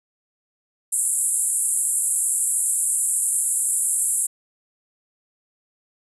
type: band-pass noise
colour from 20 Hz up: white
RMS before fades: -22 dBFS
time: 0.92-4.27 s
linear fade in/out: 10 ms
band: 7600 to 11000 Hz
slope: 96 dB/octave
effects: none